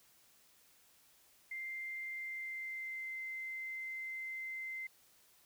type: tone with pitch glide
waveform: sine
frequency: 2093 to 2075 Hz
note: C7 to C7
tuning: 0 to -15 cents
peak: -40 dBFS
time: 1.51-4.87 s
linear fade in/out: 5 ms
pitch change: -15 cents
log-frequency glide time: 2.11-3.14 s
effects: white hiss -67 dBFS RMS until 5.45 s